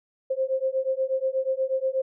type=beating tone pair; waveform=sine; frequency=523.3 / 531.6 Hz; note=C5 / C5; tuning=0 / +27 cents; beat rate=8.3 Hz; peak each=-26 dBFS; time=0.3-2.02 s; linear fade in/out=10 ms; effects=none